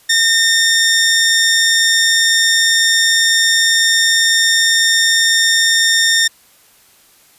15% pulse tone, 1822 Hz, A#6, 40 cents flat, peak -4 dBFS, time 0.09-6.28 s, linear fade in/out 10 ms, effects white hiss -49 dBFS RMS until 7.38 s + resampled to 32000 Hz

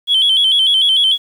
sine tone with vibrato, 3223 Hz, G7, 47 cents sharp, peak -8 dBFS, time 0.07-1.18 s, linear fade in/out 50 ms, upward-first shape square, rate 6.7 Hz, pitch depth 68 cents each way, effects tanh soft clip ceiling -6 dBFS + 7-bit

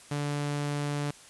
sawtooth tone, 145.3 Hz, D3, 18 cents flat, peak -25 dBFS, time 0.11-1.11 s, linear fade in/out 5 ms, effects white hiss -52 dBFS RMS until 1.29 s + resampled to 24000 Hz

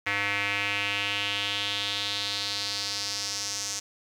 square tone with band-pass filter sweep, 101.1 Hz, G#2, 46 cents flat, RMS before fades -30 dBFS, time 0.06-3.8 s, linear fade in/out 10 ms, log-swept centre 2100 to 6200 Hz, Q 3.3, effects 9-bit

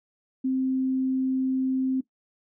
sine tone, 261.6 Hz, C4, in tune, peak -22 dBFS, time 0.44-2.01 s, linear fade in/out 10 ms, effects noise-tail reverb RT60 0.1 s tail -17 dB re dry

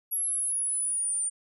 sine linear sweep, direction down, 11330 to 8970 Hz, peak -26 dBFS, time 0.11-1.3 s, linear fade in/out 20 ms, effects none

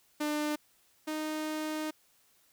sawtooth tone pair in turn, 299.5 / 309.2 Hz, D4 / D#4, +34 / -11 cents, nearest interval minor second, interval 55 cents, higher second, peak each -26 / -29 dBFS, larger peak first, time 0.2-0.56 / 1.07-1.91 s, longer second, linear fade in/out 10 ms, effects white hiss -67 dBFS RMS until 2.52 s

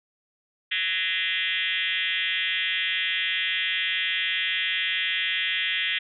sine tone with frequency modulation, 2581 Hz, E7, 37 cents flat, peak -23 dBFS, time 0.71-5.99 s, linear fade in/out 10 ms, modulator 181 Hz, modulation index 4.8, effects none

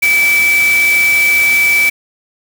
sine tone in noise, 2309 Hz, D7, 30 cents flat, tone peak -8 dBFS, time 0.02-1.9 s, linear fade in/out 10 ms, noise white, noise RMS -21 dBFS, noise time 0.02-1.9 s, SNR +10 dB, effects none

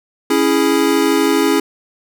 square chord, C# minor, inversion none, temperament equal, 277.2 / 329.6 / 415.3 Hz, C#4 / E4 / G#4, 0 / 0 / 0 cents, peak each -17 dBFS, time 0.3-1.6 s, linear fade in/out 5 ms, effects none

